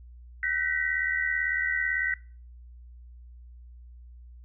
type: tone cluster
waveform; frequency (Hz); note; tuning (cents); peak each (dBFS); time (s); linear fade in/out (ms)
sine; 1525 / 1898 / 1976; G6 / A#6 / B6; -48 / +31 / 0; -30; 0.43-2.14; 2
effects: noise-tail reverb RT60 0.4 s tail -21 dB re dry + added 60 Hz sine -45 dBFS peak until 4.44 s